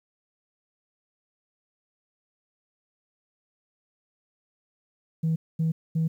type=tone bursts; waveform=sine; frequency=161.4 Hz; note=E3; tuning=36 cents flat; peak=-20 dBFS; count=3; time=5.23-6.08 s; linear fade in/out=10 ms; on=130 ms; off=230 ms; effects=tanh soft clip ceiling -19 dBFS + 10-bit